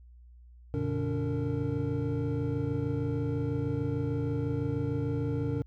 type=tone cluster; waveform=triangle; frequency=90.7 / 118 / 144.3 / 287.6 / 458.5 Hz; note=F#2 / A#2 / D3 / D4 / A#4; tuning=-34 / +22 / -30 / -36 / -29 cents; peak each=-35 / -31 / -33 / -32 / -34 dBFS; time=0.74-5.62 s; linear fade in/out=0 ms; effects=added 60 Hz sine -50 dBFS peak until 5.66 s